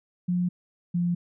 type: tone pair in turn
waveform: sine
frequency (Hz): 178.1 / 174.43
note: F3 / F3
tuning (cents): +34 / -2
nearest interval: unison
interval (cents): 36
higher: first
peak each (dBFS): -22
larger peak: neither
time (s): 0.28-0.49 / 0.94-1.15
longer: neither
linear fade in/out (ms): 10
effects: none